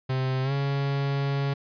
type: tone with pitch glide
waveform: 45% pulse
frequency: 130.81 to 139.39 Hz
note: C3 to C#3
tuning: 0 to +10 cents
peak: -24 dBFS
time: 0.09-1.54 s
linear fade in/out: 10 ms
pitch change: +110 cents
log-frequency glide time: 0.43-0.52 s
effects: resampled to 11025 Hz